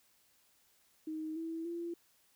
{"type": "tone with pitch steps", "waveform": "sine", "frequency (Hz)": [313.6, 326.9, 340.8], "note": ["D#4", "E4", "F4"], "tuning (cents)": [14, -14, -42], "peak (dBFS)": -37, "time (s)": [1.07, 1.94], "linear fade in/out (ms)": 5, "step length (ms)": 290, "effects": ["white hiss -70 dBFS RMS until 2.35 s"]}